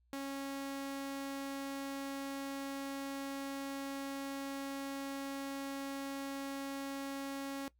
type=tone; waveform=sawtooth; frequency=275.1 Hz; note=C#4; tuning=13 cents flat; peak=-35 dBFS; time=0.13-7.68 s; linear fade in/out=0 ms; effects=noise-tail reverb RT60 0.1 s tail -19 dB re dry + added 60 Hz sine -69 dBFS peak until 7.79 s